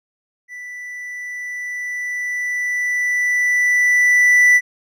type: tone with level ramp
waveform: triangle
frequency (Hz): 1975.5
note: B6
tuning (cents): 0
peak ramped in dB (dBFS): -29 to -6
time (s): 0.48-4.61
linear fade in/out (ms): 50
effects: none